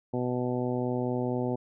harmonic tone, 124.3 Hz, B2, 12 cents sharp, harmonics 1 / 2 / 3 / 4 / 5 / 6 / 7, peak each -33 / -31 / -33 / -35 / -38 / -41 / -41 dBFS, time 0.13-1.56 s, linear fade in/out 10 ms, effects none

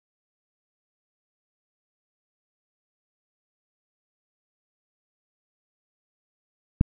click, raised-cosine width 5 ms, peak -5 dBFS, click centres 6.811 s, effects none

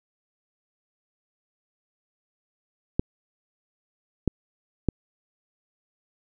clicks, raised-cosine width 3 ms, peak -8 dBFS, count 3, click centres 2.995 / 4.277 / 4.887 s, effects none

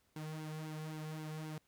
sawtooth tone with flanger, 155.56 Hz, D#3, in tune, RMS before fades -44 dBFS, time 0.16-1.58 s, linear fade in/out 2 ms, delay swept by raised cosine 1.6 to 3.3 ms, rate 3.8 Hz, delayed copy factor -0.65, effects pink hiss -75 dBFS RMS until 1.67 s

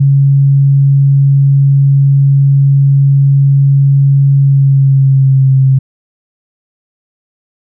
sine tone with pitch glide, 138.59 to 133.48 Hz, C#3 to C3, 0 to +35 cents, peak -4 dBFS, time 0-5.79 s, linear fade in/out 10 ms, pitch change -65 cents, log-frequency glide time 4.39-5.51 s, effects none

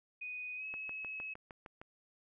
sine tone with pitch glide, 2489 to 2572 Hz, D#7 to E7, 0 to -43 cents, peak -40 dBFS, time 0.21-1.34 s, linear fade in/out 10 ms, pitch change +57 cents, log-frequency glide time 0.56-0.65 s
click train, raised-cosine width 0.5 ms, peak -33 dBFS, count 8, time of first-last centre 0.74-1.815 s, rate 6.51 Hz
effects none

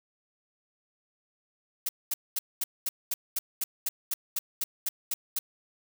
blue noise bursts, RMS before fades -29 dBFS, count 15, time 1.86-5.39 s, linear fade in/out 5 ms, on 30 ms, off 220 ms, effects none

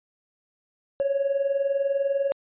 triangle tone with tremolo, 554.4 Hz, C#5, in tune, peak -15 dBFS, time 1-2.32 s, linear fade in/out 0 ms, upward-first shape sine, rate 20 Hz, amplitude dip 75%, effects tanh soft clip ceiling -17 dBFS + resampled to 8000 Hz

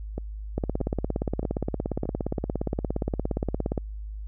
two click trains, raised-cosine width 2 ms, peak -13 / -18 dBFS, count 56 / 4, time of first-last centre 0.58-3.778 / 0.18-2.055 s, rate 17.2 / 1.6 Hz, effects added 52 Hz sine -33 dBFS peak until 4.27 s

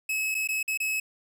45% pulse tone with dropouts, 2577 Hz, E7, 40 cents flat, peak -26 dBFS, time 0.09-1 s, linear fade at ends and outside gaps 5 ms, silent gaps 0.345-0.349 / 0.475-0.487 / 0.629-0.678 / 0.775-0.801 s, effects none

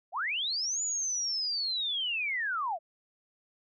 sine linear two-way sweep, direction up then down, 608 to 7000 to 608 Hz, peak -29 dBFS, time 0.12-2.79 s, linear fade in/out 50 ms, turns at 0.82 s, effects none

